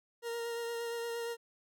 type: tone with vibrato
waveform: 40% pulse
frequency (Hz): 467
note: A#4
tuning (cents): +3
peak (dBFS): -35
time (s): 0.22-1.37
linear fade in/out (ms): 50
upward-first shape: sine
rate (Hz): 8.6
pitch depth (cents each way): 16
effects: none